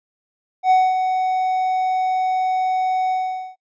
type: tone with ADSR envelope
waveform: triangle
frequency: 746 Hz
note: F#5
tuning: 14 cents sharp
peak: -8 dBFS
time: 0.63-3.56 s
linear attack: 76 ms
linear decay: 230 ms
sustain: -7 dB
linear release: 450 ms
effects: noise-tail reverb RT60 0.1 s tail -25 dB re dry + resampled to 16000 Hz